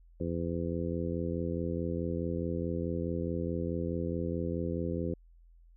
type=harmonic tone; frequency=84.7 Hz; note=E2; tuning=48 cents sharp; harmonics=1 / 2 / 3 / 4 / 5 / 6; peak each=-37 / -36 / -38 / -38 / -40 / -39 dBFS; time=0.2-5.14 s; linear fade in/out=5 ms; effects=added 42 Hz sine -55 dBFS peak until 5.76 s